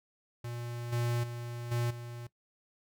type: tone with level steps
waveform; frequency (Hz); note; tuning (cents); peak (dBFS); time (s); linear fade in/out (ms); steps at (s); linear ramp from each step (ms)
square; 119.4; A#2; +42; -38 / -30 / -39 / -30 / -42; 0.44-2.27; 5; 0.92 / 1.23 / 1.71 / 1.9; 10
effects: noise-tail reverb RT60 0.1 s tail -18 dB re dry